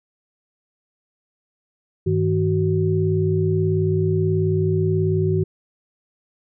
sine tone cluster, 100.4 / 158.9 / 373.8 Hz, G2 / D#3 / F#4, +42 / +37 / +18 cents, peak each -21 dBFS, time 2.06-5.44 s, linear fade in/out 10 ms, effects none

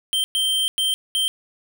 square tone bursts at uneven times, 3136 Hz, G7, in tune, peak -19 dBFS, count 4, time 0.13-0.24 / 0.35-0.68 / 0.78-0.94 / 1.15-1.28 s, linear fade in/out 0 ms, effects none

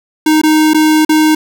square tone with dropouts, 310.3 Hz, D#4, 5 cents flat, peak -7 dBFS, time 0.26-1.35 s, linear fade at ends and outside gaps 5 ms, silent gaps 0.416-0.434 / 0.735-0.744 / 1.05-1.092 s, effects none

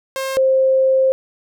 sawtooth / sine tone pair in turn, 533 / 527.8 Hz, C5 / C5, +32 / +15 cents, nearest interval unison, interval 17 cents, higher first, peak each -17 / -11 dBFS, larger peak second, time 0.16-0.37 / 0.37-1.12 s, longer second, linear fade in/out 0 ms, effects none

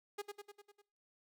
sawtooth tone with echo, 410.5 Hz, G#4, 20 cents flat, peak -35 dBFS, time 0.18-0.22 s, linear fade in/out 10 ms, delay 100 ms, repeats 6, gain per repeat -4 dB, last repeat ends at 0.82 s, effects noise-tail reverb RT60 0.5 s tail -23 dB re dry

